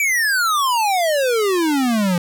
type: exponential sweep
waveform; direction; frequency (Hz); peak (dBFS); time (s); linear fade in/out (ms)
square; down; 2349 to 170; -16; 0-2.18; 2
effects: none